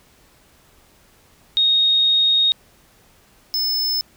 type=tone pair in turn; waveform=sine / square; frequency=3729 / 5233 Hz; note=A#7 / E8; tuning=0 / -14 cents; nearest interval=tritone; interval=586 cents; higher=second; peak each=-13 / -19 dBFS; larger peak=first; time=1.57-2.52 / 3.54-4.01 s; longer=first; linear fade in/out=0 ms; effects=pink hiss -54 dBFS RMS until 4.16 s